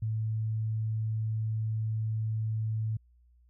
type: tone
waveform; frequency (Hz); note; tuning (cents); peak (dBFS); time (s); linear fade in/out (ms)
sine; 110; A2; 0; -28; 0.02-2.97; 5
effects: added 60 Hz sine -59 dBFS peak until 3.49 s

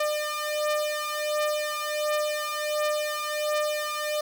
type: beating tone pair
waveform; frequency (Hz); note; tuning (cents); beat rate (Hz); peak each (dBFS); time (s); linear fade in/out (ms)
sawtooth; 601 / 602.4; D5 / D5; +40 / +44; 1.4; -24 / -26; 0-4.21; 5
effects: none

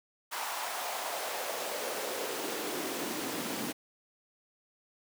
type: noise with high-pass filter sweep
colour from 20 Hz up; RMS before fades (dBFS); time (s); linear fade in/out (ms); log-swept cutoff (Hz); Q
pink; -36; 0.31-3.73; 20; 920 to 230; 2.3
effects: none

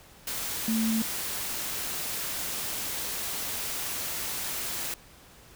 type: tone in noise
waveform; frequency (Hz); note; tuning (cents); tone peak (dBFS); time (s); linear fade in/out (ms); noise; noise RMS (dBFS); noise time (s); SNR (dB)
sine; 223.1; A3; +24; -24; 0.68-1.02; 2; white; -33; 0.27-4.94; +6
effects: pink hiss -53 dBFS RMS until 5.55 s

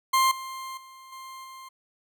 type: tone with level steps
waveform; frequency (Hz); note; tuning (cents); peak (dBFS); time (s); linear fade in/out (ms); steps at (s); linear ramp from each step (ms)
40% pulse; 1054; C6; +12; -18 / -34 / -45 / -39 / -41; 0.13-1.69; 10; 0.31 / 0.77 / 1.12 / 1.44; 5
effects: none

